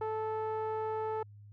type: tone with low-pass filter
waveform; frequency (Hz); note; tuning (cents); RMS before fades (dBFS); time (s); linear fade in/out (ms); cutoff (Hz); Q
sawtooth; 437.1; A4; -11; -35; 0.01-1.23; 5; 1000; 1.7
effects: added 103 Hz sine -50 dBFS peak until 1.52 s